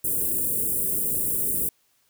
white band-stop noise, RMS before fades -25 dBFS, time 0.04-1.69 s, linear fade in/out 5 ms, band 500 to 8600 Hz, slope 48 dB/octave, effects white hiss -66 dBFS RMS until 2.09 s

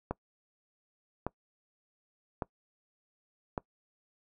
click train, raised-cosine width 1 ms, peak -18 dBFS, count 4, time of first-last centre 0.11-3.578 s, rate 0.865 Hz, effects noise-tail reverb RT60 0.1 s tail -23 dB re dry

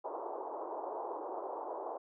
white band-pass noise, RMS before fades -41 dBFS, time 0.04-1.98 s, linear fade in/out 10 ms, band 340 to 1000 Hz, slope 48 dB/octave, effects none

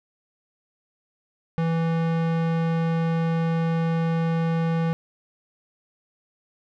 square tone with low-pass filter, 164.81 Hz, E3, in tune, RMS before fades -23 dBFS, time 1.58-4.93 s, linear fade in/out 0 ms, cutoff 2400 Hz, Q 0.55, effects none

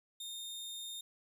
sawtooth tone, 3658 Hz, A#7, 33 cents flat, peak -39 dBFS, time 0.2-1.01 s, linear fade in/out 5 ms, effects none

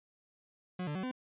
40% pulse tone with pitch steps, 181.9 / 147.9 / 187.8 / 255.2 Hz, F#3 / D3 / F#3 / C4, -29 / +13 / +26 / -43 cents, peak -34 dBFS, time 0.79-1.114 s, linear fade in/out 5 ms, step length 81 ms, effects resampled to 8000 Hz

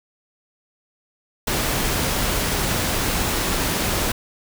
pink noise, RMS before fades -22 dBFS, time 1.47-4.12 s, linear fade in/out 5 ms, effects none

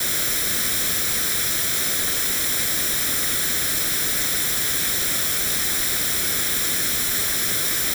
white noise with comb filter, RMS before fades -22 dBFS, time 0-7.94 s, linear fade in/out 5 ms, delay 0.54 ms, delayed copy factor +0.6, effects none

